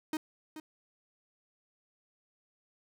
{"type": "tone with echo", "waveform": "45% pulse", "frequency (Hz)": 311.1, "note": "D#4", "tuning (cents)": 0, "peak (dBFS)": -31, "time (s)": [0.13, 0.17], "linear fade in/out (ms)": 2, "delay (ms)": 430, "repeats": 1, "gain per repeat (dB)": -11, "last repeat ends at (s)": 0.6, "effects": []}